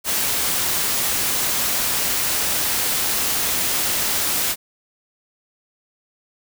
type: noise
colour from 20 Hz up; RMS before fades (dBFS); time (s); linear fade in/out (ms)
white; -21; 0.04-4.56; 50
effects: none